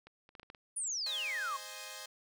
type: clicks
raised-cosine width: 0.3 ms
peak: -37 / -42 / -36 / -32 / -38 / -32 / -37 dBFS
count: 7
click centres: 0.07 / 0.291 / 0.352 / 0.397 / 0.431 / 0.501 / 0.548 s
type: exponential sweep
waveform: sine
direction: down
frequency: 10000 to 1046.5 Hz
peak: -34 dBFS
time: 0.76-1.57 s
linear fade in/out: 10 ms
type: chord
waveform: 5% pulse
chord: Ab major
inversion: first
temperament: equal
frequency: 523.3 / 622.3 / 830.6 Hz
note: C5 / Eb5 / Ab5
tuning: 0 / 0 / 0 cents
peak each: -37 dBFS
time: 1.06-2.06 s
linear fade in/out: 5 ms
effects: none